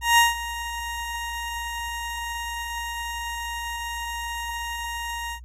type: tone with ADSR envelope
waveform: 20% pulse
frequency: 937 Hz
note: A#5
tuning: 9 cents sharp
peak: -8 dBFS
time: 0.01-5.4 s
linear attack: 170 ms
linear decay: 160 ms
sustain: -16 dB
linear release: 75 ms
effects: added 60 Hz sine -39 dBFS peak until 5.44 s + AAC 48 kbps